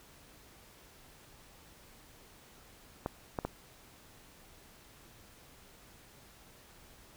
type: clicks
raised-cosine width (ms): 1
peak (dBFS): -19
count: 3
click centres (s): 3.061 / 3.388 / 3.45
effects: pink hiss -58 dBFS RMS until 7.16 s